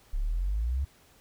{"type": "exponential sweep", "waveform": "sine", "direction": "up", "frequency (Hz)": [32.87, 71.8], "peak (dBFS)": -25, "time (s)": [0.13, 0.85], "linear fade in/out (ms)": 10, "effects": ["tanh soft clip ceiling -21 dBFS", "pink hiss -60 dBFS RMS until 1.2 s"]}